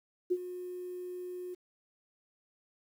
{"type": "tone with ADSR envelope", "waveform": "sine", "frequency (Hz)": 360.7, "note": "F#4", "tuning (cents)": -44, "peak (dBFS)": -24, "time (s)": [0.3, 1.55], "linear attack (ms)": 18, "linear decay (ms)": 51, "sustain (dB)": -14, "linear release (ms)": 14, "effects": ["10-bit"]}